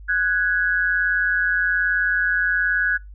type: tone pair together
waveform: sine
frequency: 1480 / 1661.2 Hz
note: F#6 / G#6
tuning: 0 / 0 cents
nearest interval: major second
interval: 200 cents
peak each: -20 / -20 dBFS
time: 0.08-2.98 s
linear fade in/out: 20 ms
effects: noise-tail reverb RT60 0.2 s tail -24 dB re dry + added 50 Hz sine -37 dBFS peak until 3.14 s